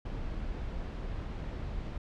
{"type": "noise", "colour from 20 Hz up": "brown", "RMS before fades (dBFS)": -37, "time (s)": [0.05, 1.98], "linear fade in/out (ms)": 5, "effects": ["low-pass 4000 Hz 12 dB/octave"]}